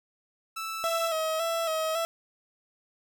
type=tone; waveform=sawtooth; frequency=1318.5 Hz; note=E6; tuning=in tune; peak=-29 dBFS; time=0.56-1.09 s; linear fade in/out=10 ms
type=tone with vibrato; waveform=30% pulse; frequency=650 Hz; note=E5; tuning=24 cents flat; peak=-24 dBFS; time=0.84-2.05 s; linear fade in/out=0 ms; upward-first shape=square; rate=1.8 Hz; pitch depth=39 cents each way
effects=none